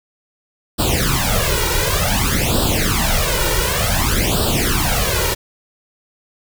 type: noise with flanger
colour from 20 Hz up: pink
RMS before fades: -17 dBFS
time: 0.78-5.35 s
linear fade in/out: 20 ms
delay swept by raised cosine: 0.23 to 2.13 ms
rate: 0.55 Hz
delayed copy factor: +0.9
effects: none